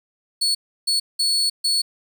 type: tone bursts at uneven times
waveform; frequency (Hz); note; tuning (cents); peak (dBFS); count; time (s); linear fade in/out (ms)
35% pulse; 4408; C#8; -11; -16; 4; 0.41-0.55 / 0.87-1 / 1.19-1.5 / 1.64-1.82; 10
effects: 9-bit